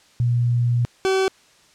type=tone pair in turn; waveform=sine / 40% pulse; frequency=120.3 / 381.9 Hz; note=B2 / G4; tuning=-45 / -45 cents; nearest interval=octave + minor sixth; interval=2000 cents; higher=second; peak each=-16 / -16 dBFS; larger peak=neither; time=0.2-0.85 / 1.05-1.28 s; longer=first; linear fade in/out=0 ms; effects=white hiss -54 dBFS RMS until 1.74 s + low-pass 7000 Hz 12 dB/octave